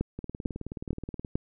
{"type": "two click trains", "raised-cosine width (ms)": 3, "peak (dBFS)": [-14, -23], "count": [4, 21], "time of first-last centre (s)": [[0.01, 1.355], [0.19, 1.248]], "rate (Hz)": [2.23, 18.9], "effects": []}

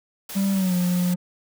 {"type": "noise", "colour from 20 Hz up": "white", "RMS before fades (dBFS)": -35, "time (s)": [0.29, 1.14], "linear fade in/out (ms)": 5}
{"type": "tone with pitch glide", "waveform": "triangle", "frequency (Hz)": [196, 178.7], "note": ["G3", "F3"], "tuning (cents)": [0, 40], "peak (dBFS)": -17, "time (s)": [0.35, 1.16], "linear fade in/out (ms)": 20, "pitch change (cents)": -160, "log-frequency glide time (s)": [0.53, 0.75]}
{"effects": []}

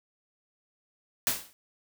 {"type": "noise with exponential decay", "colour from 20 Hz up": "white", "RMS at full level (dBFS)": -23, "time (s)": [1.27, 1.53], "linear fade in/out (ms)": 0, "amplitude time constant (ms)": 56, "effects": []}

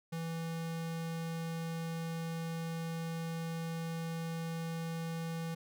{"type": "tone", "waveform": "square", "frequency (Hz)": 164.81, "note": "E3", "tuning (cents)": 0, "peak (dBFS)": -37, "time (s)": [0.12, 5.55], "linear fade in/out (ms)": 10, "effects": []}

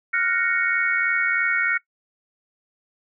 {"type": "chord", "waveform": "sine", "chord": "Gb major seventh", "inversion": "third", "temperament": "equal", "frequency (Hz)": [1396.9, 1480, 1864.7, 2217], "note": ["F6", "Gb6", "Bb6", "Db7"], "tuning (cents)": [0, 0, 0, 0], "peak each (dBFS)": [-25, -26, -25, -23], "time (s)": [0.13, 1.78], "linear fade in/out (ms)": 10, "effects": ["noise-tail reverb RT60 0.1 s tail -21 dB re dry"]}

